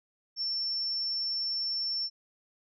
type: tone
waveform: sine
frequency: 5410 Hz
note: E8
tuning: 44 cents sharp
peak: -29 dBFS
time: 0.36-2.1 s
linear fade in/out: 50 ms
effects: none